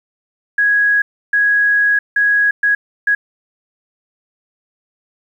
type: tone bursts at uneven times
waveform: sine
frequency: 1661.2 Hz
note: G#6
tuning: in tune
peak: -10 dBFS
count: 5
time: 0.58-1.02 / 1.33-1.99 / 2.16-2.51 / 2.63-2.75 / 3.07-3.15 s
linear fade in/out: 5 ms
effects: 8-bit